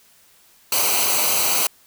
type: noise with comb filter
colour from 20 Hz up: white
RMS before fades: -19 dBFS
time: 0.72-1.67 s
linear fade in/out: 2 ms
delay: 0.57 ms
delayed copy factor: -0.7
effects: white hiss -54 dBFS RMS until 1.86 s